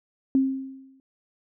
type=tone with exponential decay; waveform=sine; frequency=266.6 Hz; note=C4; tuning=33 cents sharp; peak=-15 dBFS; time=0.35-1 s; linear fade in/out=1 ms; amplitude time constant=140 ms; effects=none